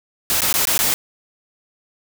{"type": "noise with dropouts", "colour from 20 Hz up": "white", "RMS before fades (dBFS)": -18, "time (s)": [0.3, 0.94], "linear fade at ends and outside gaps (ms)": 0, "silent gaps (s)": [[0.406, 0.419], [0.527, 0.54], [0.653, 0.672], [0.778, 0.79]], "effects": []}